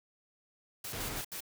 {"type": "noise bursts", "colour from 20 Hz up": "white", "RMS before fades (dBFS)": -41, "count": 4, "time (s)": [0.84, 1.406], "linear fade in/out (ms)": 5, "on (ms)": 89, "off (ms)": 70}
{"type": "noise", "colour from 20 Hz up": "pink", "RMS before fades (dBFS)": -39, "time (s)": [0.93, 1.21], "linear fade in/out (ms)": 0}
{"effects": []}